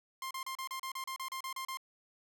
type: tone bursts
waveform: sawtooth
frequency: 1055 Hz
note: C6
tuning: 14 cents sharp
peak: -34 dBFS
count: 13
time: 0.22-1.772 s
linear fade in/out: 2 ms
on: 88 ms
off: 34 ms
effects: none